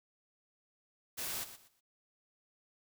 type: noise with echo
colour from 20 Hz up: white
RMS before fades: -39 dBFS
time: 1.17-1.45 s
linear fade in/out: 20 ms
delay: 120 ms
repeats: 3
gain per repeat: -12 dB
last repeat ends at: 1.81 s
effects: none